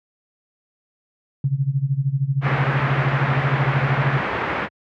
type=tone with tremolo; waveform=sine; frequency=136.9 Hz; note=C#3; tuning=21 cents flat; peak=-14 dBFS; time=1.44-4.21 s; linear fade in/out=2 ms; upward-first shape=sine; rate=13 Hz; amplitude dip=85%
type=low-pass noise; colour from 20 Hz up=white; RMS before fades=-24 dBFS; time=2.41-4.69 s; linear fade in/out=50 ms; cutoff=2000 Hz; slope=24 dB/octave
effects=high-pass 80 Hz 12 dB/octave